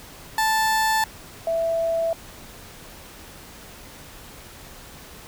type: tone pair in turn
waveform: 30% pulse / sine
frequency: 880 / 661.9 Hz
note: A5 / E5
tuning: 0 / +7 cents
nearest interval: perfect fourth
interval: 493 cents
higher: first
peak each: -16 / -20 dBFS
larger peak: first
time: 0.38-1.04 / 1.47-2.13 s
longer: neither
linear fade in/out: 2 ms
effects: pink hiss -43 dBFS RMS until 5.27 s